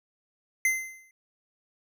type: tone with exponential decay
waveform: square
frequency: 2069 Hz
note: C7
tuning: 20 cents flat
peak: -20 dBFS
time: 0.65-1.11 s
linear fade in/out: 2 ms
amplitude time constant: 99 ms
effects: none